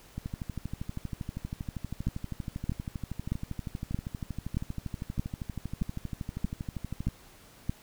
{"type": "two click trains", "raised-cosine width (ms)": 5, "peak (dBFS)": [-22, -16], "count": [88, 10], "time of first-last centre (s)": [[0.18, 7.085], [2.07, 7.695]], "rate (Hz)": [12.6, 1.6], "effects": ["pink hiss -55 dBFS RMS until 7.82 s"]}